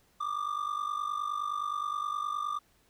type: ring-modulated tone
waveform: triangle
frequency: 1190 Hz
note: D6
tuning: 22 cents sharp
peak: -26 dBFS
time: 0.2-2.59 s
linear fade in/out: 10 ms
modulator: 24.8 Hz
effects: pink hiss -67 dBFS RMS until 2.89 s